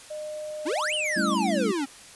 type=tone; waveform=sine; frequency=610 Hz; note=D#5; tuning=34 cents flat; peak=-32 dBFS; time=0.1-1.35 s; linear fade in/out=10 ms
type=exponential two-way sweep; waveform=square; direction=up then down; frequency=260 to 3136 to 260 Hz; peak=-26 dBFS; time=0.65-1.86 s; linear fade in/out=20 ms; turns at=0.94 s
type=chord; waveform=sine; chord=A dominant seventh; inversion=third; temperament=equal; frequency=196 / 220 / 277.2 / 329.6 Hz; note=G3 / A3 / C#4 / E4; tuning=0 / 0 / 0 / 0 cents; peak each=-28 / -29 / -31 / -30 dBFS; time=1.16-1.72 s; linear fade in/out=10 ms
effects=white hiss -47 dBFS RMS until 2.15 s + resampled to 24000 Hz